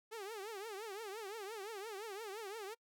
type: tone with vibrato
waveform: sawtooth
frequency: 418.9 Hz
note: G#4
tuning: 15 cents sharp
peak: -40 dBFS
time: 0.11-2.75 s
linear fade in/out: 20 ms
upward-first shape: triangle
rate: 5.8 Hz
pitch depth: 200 cents each way
effects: noise-tail reverb RT60 0.1 s tail -26 dB re dry